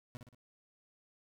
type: tone with echo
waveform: 30% pulse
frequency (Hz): 122.3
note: B2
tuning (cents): -16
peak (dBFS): -40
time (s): 0.15-0.17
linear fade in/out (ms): 0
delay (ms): 59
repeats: 3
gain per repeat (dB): -6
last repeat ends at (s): 0.347
effects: none